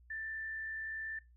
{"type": "tone with frequency modulation", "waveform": "sine", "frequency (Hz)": 1772, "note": "A6", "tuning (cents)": 12, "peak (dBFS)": -39, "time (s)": [0.1, 1.19], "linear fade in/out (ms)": 5, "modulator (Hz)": 60.9, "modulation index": 0.33, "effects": ["noise-tail reverb RT60 0.2 s tail -18 dB re dry", "added 60 Hz sine -59 dBFS peak until 1.36 s"]}